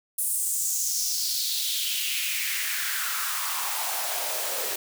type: noise with high-pass filter sweep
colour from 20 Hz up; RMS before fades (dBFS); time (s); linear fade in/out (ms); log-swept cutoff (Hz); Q
white; -28; 0.18-4.76; 5; 9900 to 450; 3.3
effects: none